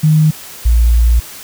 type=tone pair in turn; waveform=sine; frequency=155 / 57.89 Hz; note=D#3 / A#1; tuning=-6 / -11 cents; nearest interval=octave + perfect fourth; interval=1705 cents; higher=first; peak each=-6 dBFS; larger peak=neither; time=0.03-0.31 / 0.65-1.2 s; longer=second; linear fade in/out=10 ms; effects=white hiss -32 dBFS RMS until 1.43 s